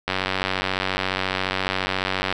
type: click train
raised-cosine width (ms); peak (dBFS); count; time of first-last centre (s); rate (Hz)
0.3; -6; 213; 0.08-2.326; 94.4
effects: none